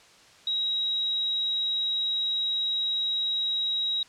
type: tone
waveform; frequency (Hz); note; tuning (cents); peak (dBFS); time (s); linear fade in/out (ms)
sine; 3830; A#7; +46; -24; 0.47-4.03; 2
effects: white hiss -54 dBFS RMS until 4.08 s + low-pass 6000 Hz 12 dB/octave